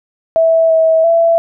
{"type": "tone with pitch steps", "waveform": "sine", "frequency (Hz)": [654, 646, 668], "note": ["E5", "E5", "E5"], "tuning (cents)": [-14, -35, 23], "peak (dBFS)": -7, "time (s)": [0.36, 1.38], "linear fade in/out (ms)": 0, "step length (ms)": 340, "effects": []}